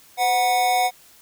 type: tone with amplitude modulation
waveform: square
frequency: 737 Hz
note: F#5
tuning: 7 cents flat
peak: -15 dBFS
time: 0.17-0.91 s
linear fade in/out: 50 ms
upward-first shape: sine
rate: 227 Hz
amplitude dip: 60%
effects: white hiss -51 dBFS RMS until 1.21 s